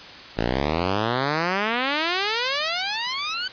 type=exponential sweep; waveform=5% pulse; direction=up; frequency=53.9 to 1541 Hz; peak=-10 dBFS; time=0.37-3.48 s; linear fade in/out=5 ms; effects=white hiss -40 dBFS RMS until 3.52 s + resampled to 11025 Hz